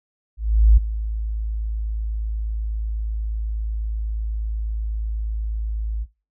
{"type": "tone with ADSR envelope", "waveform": "sine", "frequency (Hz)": 54.1, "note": "A1", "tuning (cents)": -29, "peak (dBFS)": -7, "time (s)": [0.37, 6.06], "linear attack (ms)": 400, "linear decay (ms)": 13, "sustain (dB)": -15, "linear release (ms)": 39, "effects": ["noise-tail reverb RT60 0.3 s tail -21 dB re dry"]}